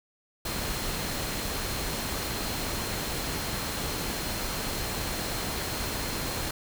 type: tone in noise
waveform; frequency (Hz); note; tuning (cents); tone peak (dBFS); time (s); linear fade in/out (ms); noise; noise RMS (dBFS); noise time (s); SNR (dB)
sine; 4186; C8; 0; -42; 0.45-6.51; 5; pink; -32; 0.45-6.51; -13
effects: none